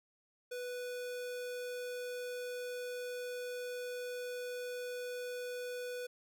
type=tone; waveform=square; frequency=493.9 Hz; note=B4; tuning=in tune; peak=-40 dBFS; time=0.51-6.07 s; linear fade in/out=10 ms; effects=none